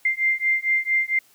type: beating tone pair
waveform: sine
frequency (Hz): 2093 / 2097.4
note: C7 / C7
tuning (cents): 0 / +4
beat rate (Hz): 4.4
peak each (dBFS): -22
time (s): 0.05-1.19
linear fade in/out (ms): 5
effects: white hiss -57 dBFS RMS until 1.34 s + high-pass 80 Hz 12 dB/octave